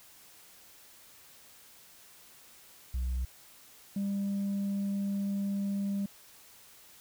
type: tone pair in turn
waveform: sine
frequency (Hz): 62.9 / 199.06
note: B1 / G3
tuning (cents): +32 / +27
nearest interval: octave + minor sixth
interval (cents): 1995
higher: second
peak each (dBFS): -27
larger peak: neither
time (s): 2.94-3.25 / 3.96-6.06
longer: second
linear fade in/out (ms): 5
effects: tanh soft clip ceiling -28 dBFS + white hiss -56 dBFS RMS until 7 s